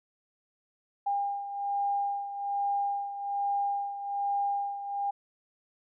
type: beating tone pair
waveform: sine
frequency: 804 / 805.2 Hz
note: G5 / G5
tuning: +44 / +46 cents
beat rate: 1.2 Hz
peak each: -29 / -35 dBFS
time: 1.06-5.11 s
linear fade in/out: 10 ms
effects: none